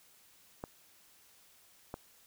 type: clicks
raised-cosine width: 1 ms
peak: -25 dBFS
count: 2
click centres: 0.639 / 1.941 s
effects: white hiss -63 dBFS RMS until 2.26 s